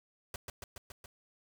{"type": "noise with echo", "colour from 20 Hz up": "pink", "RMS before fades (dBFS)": -41, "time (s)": [0.34, 0.36], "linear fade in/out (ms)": 2, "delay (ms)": 140, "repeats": 5, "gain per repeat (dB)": -2, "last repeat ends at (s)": 1.06, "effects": []}